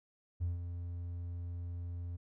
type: tone with ADSR envelope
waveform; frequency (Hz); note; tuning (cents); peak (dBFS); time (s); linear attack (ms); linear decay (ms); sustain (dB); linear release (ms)
triangle; 87; F2; -6; -27; 0.4-2.17; 27; 150; -9; 15
effects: tanh soft clip ceiling -28 dBFS